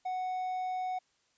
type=tone; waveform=triangle; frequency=740 Hz; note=F#5; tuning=in tune; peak=-30 dBFS; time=0.05-0.99 s; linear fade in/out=10 ms; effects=white hiss -72 dBFS RMS until 1.37 s + resampled to 16000 Hz